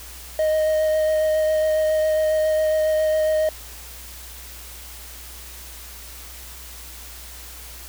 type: tone with vibrato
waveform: triangle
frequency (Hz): 622.3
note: D#5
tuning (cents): 0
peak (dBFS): -15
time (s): 0.39-3.49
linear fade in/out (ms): 2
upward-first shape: sine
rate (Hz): 7.3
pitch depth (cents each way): 11
effects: added 60 Hz sine -41 dBFS peak until 7.88 s + white hiss -40 dBFS RMS until 7.88 s